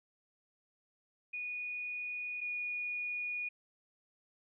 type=tone pair in turn; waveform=sine; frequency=2463 / 2452 Hz; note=D#7 / D#7; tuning=-18 / -26 cents; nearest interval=unison; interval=8 cents; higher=first; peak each=-37 / -35 dBFS; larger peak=second; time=1.33-2.41 / 2.41-3.49 s; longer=neither; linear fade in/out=10 ms; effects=none